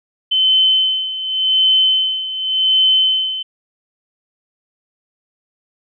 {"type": "tone with tremolo", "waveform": "sine", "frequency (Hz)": 3061, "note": "G7", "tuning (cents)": -42, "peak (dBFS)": -9, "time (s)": [0.31, 3.43], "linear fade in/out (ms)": 10, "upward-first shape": "sine", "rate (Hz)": 0.88, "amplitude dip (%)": 75, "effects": []}